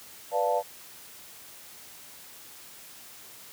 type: chord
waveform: sine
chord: B half-diminished seventh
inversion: none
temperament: equal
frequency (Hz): 493.9 / 587.3 / 698.5 / 880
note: B4 / D5 / F5 / A5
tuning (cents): 0 / 0 / 0 / 0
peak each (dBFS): -29 / -28 / -29 / -29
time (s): 0.31-0.63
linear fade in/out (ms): 50
effects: white hiss -48 dBFS RMS until 3.52 s + high-pass 60 Hz 12 dB/octave